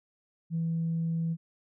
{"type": "tone", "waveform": "sine", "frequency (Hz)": 164.81, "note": "E3", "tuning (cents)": 0, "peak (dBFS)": -26, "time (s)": [0.5, 1.37], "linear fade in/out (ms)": 50, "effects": ["tanh soft clip ceiling -23 dBFS"]}